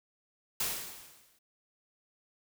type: noise with exponential decay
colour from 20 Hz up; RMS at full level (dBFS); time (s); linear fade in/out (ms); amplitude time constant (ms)
white; -30; 0.6-1.39; 5; 170
effects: none